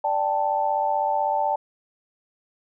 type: chord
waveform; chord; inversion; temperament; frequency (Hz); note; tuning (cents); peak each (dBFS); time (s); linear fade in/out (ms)
sine; D suspended fourth; none; equal; 587.3 / 784 / 880; D5 / G5 / A5; 0 / 0 / 0; -27 / -25 / -23; 0.04-1.56; 5
effects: none